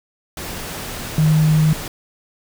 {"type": "tone in noise", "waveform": "sine", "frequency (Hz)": 155.56, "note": "D#3", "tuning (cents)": 0, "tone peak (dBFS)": -11, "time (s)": [1.18, 1.73], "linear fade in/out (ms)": 2, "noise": "pink", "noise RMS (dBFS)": -29, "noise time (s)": [0.37, 1.88], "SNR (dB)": 15, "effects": []}